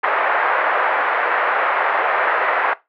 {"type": "band-pass noise", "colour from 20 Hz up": "white", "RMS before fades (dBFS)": -18, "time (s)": [0.03, 2.74], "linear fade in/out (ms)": 10, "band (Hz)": [510, 1800], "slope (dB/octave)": 24, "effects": ["noise-tail reverb RT60 0.2 s tail -18 dB re dry", "low-pass 3000 Hz 12 dB/octave"]}